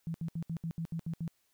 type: tone bursts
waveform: sine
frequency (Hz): 164.81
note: E3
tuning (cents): 0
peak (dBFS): -33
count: 9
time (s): 0.07-1.278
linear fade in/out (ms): 0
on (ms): 72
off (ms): 70
effects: white hiss -74 dBFS RMS until 1.53 s